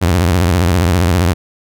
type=tone with vibrato; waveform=sawtooth; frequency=87.9 Hz; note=F2; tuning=12 cents sharp; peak=-6 dBFS; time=0.01-1.34 s; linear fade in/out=20 ms; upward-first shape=triangle; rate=15 Hz; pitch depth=210 cents each way; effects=none